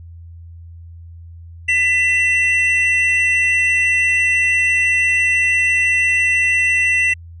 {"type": "tone pair together", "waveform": "triangle", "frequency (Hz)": [1994, 2703], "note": ["B6", "E7"], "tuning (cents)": [16, 43], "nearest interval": "perfect fourth", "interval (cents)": 527, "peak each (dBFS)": [-14, -14], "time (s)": [1.68, 7.14], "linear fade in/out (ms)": 10, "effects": ["added 84 Hz sine -34 dBFS peak until 7.4 s", "resampled to 24000 Hz"]}